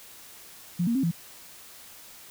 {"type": "tone with pitch steps", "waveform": "sine", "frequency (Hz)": [174.7, 233.6, 267.6, 168.2], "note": ["F3", "A#3", "C4", "E3"], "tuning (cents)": [1, 4, 39, 35], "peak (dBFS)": -22, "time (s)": [0.79, 1.114], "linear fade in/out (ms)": 10, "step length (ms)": 81, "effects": ["white hiss -48 dBFS RMS until 2.3 s"]}